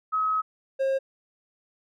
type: tone pair in turn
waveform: sine / triangle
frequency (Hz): 1277 / 536.9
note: D#6 / C5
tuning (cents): +45 / +45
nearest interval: octave + minor third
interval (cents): 1500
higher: first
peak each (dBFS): -22 / -20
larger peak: second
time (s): 0.12-0.42 / 0.79-0.99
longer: first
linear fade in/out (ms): 20
effects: none